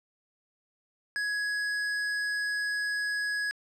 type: tone with hard clipping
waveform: sine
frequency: 1672 Hz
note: G#6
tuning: 11 cents sharp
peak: -30 dBFS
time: 1.16-3.51 s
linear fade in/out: 0 ms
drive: 12 dB
effects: low-pass 9000 Hz 12 dB/octave